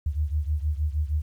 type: beating tone pair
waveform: sine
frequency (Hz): 73.42 / 79.82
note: D2 / D#2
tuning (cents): 0 / +45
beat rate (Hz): 6.4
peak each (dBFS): -25 / -28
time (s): 0.06-1.22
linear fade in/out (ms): 5
effects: 10-bit